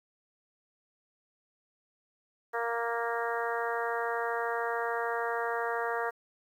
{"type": "harmonic tone", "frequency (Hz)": 233.1, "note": "A#3", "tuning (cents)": 0, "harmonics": [2, 3, 4, 5, 6, 7, 8], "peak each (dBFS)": [-34, -36, -37, -38, -39, -39, -40], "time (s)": [2.53, 6.11], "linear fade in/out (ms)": 20, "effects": ["10-bit"]}